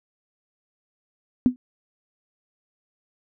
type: tone with exponential decay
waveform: sine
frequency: 250.1 Hz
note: B3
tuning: 22 cents sharp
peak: -9 dBFS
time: 1.46-1.56 s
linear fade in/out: 0 ms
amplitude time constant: 21 ms
effects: none